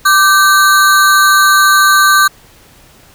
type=ring-modulated tone; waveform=square; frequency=1363 Hz; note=F6; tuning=43 cents flat; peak=-3 dBFS; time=0.05-2.28 s; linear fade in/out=10 ms; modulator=183 Hz; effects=pink hiss -43 dBFS RMS until 3.14 s